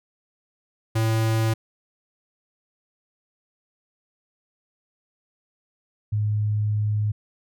square / sine tone pair in turn, 111.8 / 105.53 Hz, A2 / G#2, +28 / +28 cents, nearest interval minor second, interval 100 cents, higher first, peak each -20 dBFS, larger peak neither, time 0.95-1.54 / 6.12-7.12 s, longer second, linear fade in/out 10 ms, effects none

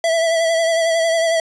square tone with vibrato, 659.3 Hz, E5, in tune, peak -15 dBFS, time 0.04-1.4 s, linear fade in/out 2 ms, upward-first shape sine, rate 11 Hz, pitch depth 31 cents each way, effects resampled to 22050 Hz + 9-bit

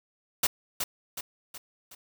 white noise with echo, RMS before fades -24 dBFS, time 0.43-0.47 s, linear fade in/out 5 ms, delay 370 ms, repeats 4, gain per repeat -6 dB, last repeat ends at 1.95 s, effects none

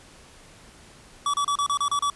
square tone bursts, 1146 Hz, D6, 43 cents flat, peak -22 dBFS, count 8, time 1.26-2.1 s, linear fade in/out 2 ms, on 77 ms, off 32 ms, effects pink hiss -50 dBFS RMS until 2.15 s + resampled to 24000 Hz

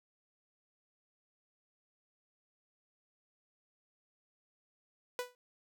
sawtooth tone with exponential decay, 493.9 Hz, B4, in tune, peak -28 dBFS, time 5.19-5.35 s, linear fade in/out 1 ms, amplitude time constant 34 ms, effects none

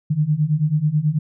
sine beating tone pair, 146.83 / 156.03 Hz, D3 / D#3, 0 / +5 cents, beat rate 9.2 Hz, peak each -20 / -18 dBFS, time 0.1-1.19 s, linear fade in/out 10 ms, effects none

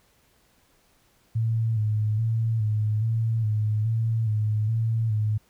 sine tone with vibrato, 110 Hz, A2, in tune, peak -21 dBFS, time 1.35-5.38 s, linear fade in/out 10 ms, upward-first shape square, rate 1.2 Hz, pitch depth 47 cents each way, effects pink hiss -63 dBFS RMS until 5.49 s

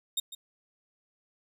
sawtooth tone with echo, 3697 Hz, A#7, 15 cents flat, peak -24 dBFS, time 0.17-0.2 s, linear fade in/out 5 ms, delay 150 ms, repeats 1, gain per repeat -13 dB, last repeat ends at 0.35 s, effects none

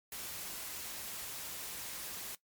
white noise, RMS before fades -43 dBFS, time 0.12-2.35 s, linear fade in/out 2 ms, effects noise-tail reverb RT60 0.1 s tail -18 dB re dry + MP3 96 kbps

